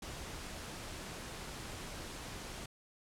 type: noise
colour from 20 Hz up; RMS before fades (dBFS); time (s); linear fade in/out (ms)
pink; -45; 0.02-2.66; 5
effects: low-pass 10000 Hz 12 dB/octave